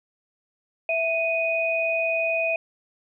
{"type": "tone pair together", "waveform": "sine", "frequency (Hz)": [659.6, 2489], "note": ["E5", "D#7"], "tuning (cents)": [1, 0], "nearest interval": "octave + major seventh", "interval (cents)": 2299, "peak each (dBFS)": -24, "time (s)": [0.89, 2.56], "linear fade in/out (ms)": 2, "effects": []}